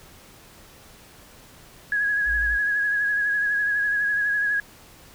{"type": "tone with vibrato", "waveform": "sine", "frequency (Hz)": 1665, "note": "G#6", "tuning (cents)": 4, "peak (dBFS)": -20, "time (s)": [1.92, 4.6], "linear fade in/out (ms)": 2, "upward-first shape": "triangle", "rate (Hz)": 12, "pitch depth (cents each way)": 40}
{"type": "tone", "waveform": "sine", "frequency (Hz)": 55, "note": "A1", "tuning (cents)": 0, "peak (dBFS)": -28, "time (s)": [2.25, 2.59], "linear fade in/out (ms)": 50}
{"effects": ["pink hiss -49 dBFS RMS until 5.14 s"]}